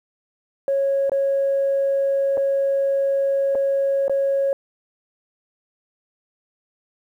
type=tone with dropouts; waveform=sine; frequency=550 Hz; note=C#5; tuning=14 cents flat; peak=-16 dBFS; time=0.68-4.53 s; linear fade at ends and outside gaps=1 ms; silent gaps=1.096-1.118 / 2.372-2.377 / 3.55-3.554 / 4.081-4.096 s; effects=tanh soft clip ceiling -13 dBFS + 9-bit